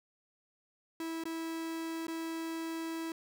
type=tone with dropouts; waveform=45% pulse; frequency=326.9 Hz; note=E4; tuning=14 cents flat; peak=-36 dBFS; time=1-3.12 s; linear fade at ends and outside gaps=2 ms; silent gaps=1.238-1.254 / 2.069-2.081 s; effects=none